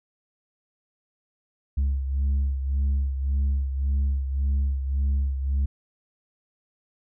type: beating tone pair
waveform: sine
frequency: 68.3 / 70.1 Hz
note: C#2 / C#2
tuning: -25 / +20 cents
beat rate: 1.8 Hz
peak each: -20 / -27 dBFS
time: 1.77-5.66 s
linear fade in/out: 10 ms
effects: tanh soft clip ceiling -19 dBFS